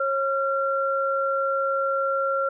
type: tone pair together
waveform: sine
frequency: 544 / 1370.8 Hz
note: C#5 / F6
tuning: -33 / -33 cents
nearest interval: octave + major third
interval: 1600 cents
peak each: -24 dBFS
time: 0-2.49 s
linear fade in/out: 5 ms
effects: none